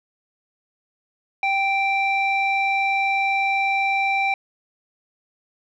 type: tone with low-pass filter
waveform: square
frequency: 784 Hz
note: G5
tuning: in tune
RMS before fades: -21 dBFS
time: 1.43-4.34 s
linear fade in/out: 2 ms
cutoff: 2700 Hz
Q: 5.3
effects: none